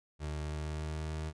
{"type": "tone with pitch glide", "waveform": "30% pulse", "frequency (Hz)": [75.7, 77.92], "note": ["D#2", "D#2"], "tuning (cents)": [-47, 3], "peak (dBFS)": -33, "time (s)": [0.19, 1.33], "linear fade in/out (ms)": 50, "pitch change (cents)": 50, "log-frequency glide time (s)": [0.41, 1.07], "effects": ["resampled to 22050 Hz"]}